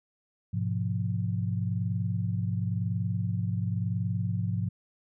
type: chord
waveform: sine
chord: F diminished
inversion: first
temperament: just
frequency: 104.77 / 125.72 / 174.61 Hz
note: Ab2 / Cb3 / F3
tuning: +16 / +31 / 0 cents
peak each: -29 / -33 / -32 dBFS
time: 0.53-4.69 s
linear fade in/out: 10 ms
effects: none